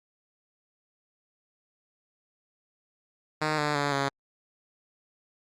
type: tone with pitch steps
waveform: 5% pulse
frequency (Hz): 154 / 148.67 / 143.52 / 138.55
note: D#3 / D3 / D3 / C#3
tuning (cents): -17 / +22 / -40 / -1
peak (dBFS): -14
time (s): 3.41-4.09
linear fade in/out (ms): 10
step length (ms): 170
effects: low-pass 6000 Hz 12 dB/octave + Opus 48 kbps